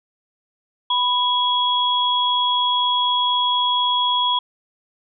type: tone pair together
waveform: sine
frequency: 987.8 / 3328 Hz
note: B5 / G#7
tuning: 0 / +3 cents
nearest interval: octave + major sixth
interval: 2103 cents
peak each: -19 dBFS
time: 0.9-4.39 s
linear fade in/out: 5 ms
effects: none